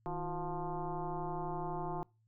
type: tone with frequency modulation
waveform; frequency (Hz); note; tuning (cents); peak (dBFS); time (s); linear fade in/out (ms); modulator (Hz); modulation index
sine; 362; F#4; -38; -35; 0.06-2.03; 0; 173; 3.8
effects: noise-tail reverb RT60 0.3 s tail -26 dB re dry + added 111 Hz sine -69 dBFS peak until 2.27 s